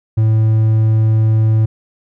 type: tone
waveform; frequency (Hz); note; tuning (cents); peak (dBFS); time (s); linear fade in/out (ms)
triangle; 110; A2; 0; -7; 0.17-1.66; 10
effects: none